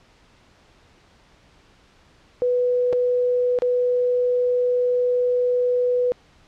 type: tone with dropouts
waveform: sine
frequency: 493.9 Hz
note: B4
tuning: in tune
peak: -17 dBFS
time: 2.42-6.12 s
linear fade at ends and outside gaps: 0 ms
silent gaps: 2.927-2.931 / 3.588-3.621 s
effects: pink hiss -55 dBFS RMS until 6.47 s + low-pass 5000 Hz 12 dB/octave